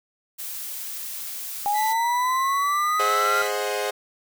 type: noise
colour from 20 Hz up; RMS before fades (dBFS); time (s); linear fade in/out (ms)
blue; -33; 0.38-1.94; 20
type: linear sweep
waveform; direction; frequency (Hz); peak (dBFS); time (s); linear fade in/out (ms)
sine; up; 808 to 1400; -20; 1.66-3.42; 0
type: tone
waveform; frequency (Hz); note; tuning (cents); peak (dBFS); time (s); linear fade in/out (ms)
sawtooth; 1983; B6; +7; -26; 1.73-3.51; 50
type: chord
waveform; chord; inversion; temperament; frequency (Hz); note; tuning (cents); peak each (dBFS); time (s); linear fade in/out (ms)
sawtooth; Ab dominant seventh; none; equal with one note detuned; 415.3 / 523.3 / 622.3 / 732.8; Ab4 / C5 / Eb5 / Gb5; 0 / 0 / 0 / -17; -24 / -25 / -27 / -28; 2.99-3.91; 10
effects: none

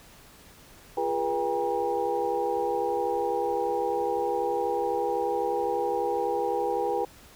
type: tone cluster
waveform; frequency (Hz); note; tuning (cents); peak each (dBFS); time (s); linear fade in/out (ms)
sine; 346.3 / 414.4 / 486.3 / 802 / 953; F4 / G#4 / B4 / G5 / A#5; -15 / -4 / -27 / +39 / +38; -34 / -31 / -29 / -29 / -37; 0.97-7.05; 5
effects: pink hiss -52 dBFS RMS until 7.35 s

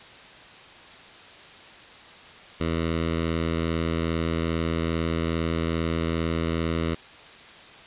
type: tone with notch filter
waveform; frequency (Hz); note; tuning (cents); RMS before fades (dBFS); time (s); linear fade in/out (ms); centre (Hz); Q
10% pulse; 82.41; E2; 0; -26; 2.6-6.95; 10; 810; 1.9
effects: white hiss -46 dBFS RMS until 7.86 s + resampled to 8000 Hz

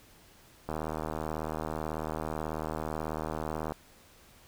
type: click train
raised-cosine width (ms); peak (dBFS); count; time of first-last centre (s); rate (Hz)
1; -20; 238; 0.69-3.721; 78.2
effects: pink hiss -58 dBFS RMS until 4.47 s

